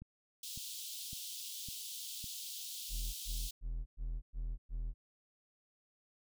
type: click train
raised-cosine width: 5 ms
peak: -37 dBFS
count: 5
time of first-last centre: 0.02-2.242 s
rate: 1.8 Hz
type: high-pass noise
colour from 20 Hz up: pink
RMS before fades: -45 dBFS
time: 0.43-3.51 s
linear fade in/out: 5 ms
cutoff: 3100 Hz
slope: 48 dB/octave
type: tone bursts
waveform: triangle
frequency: 40.77 Hz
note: E1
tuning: 18 cents flat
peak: -34 dBFS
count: 6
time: 2.89-4.94 s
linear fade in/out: 50 ms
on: 250 ms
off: 110 ms
effects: none